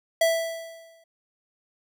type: tone with exponential decay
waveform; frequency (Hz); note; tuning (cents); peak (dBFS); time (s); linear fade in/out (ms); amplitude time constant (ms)
square; 659.3; E5; 0; -17; 0.21-1.04; 5; 180
effects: none